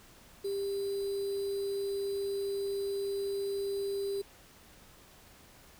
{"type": "tone with sample-and-hold", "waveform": "sine", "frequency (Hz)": 396.6, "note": "G4", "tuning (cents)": 20, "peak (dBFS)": -31, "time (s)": [0.44, 4.22], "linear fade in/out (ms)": 10, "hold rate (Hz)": 4410, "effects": ["pink hiss -57 dBFS RMS until 5.79 s"]}